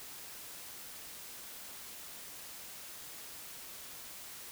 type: silence
effects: white hiss -48 dBFS RMS until 4.51 s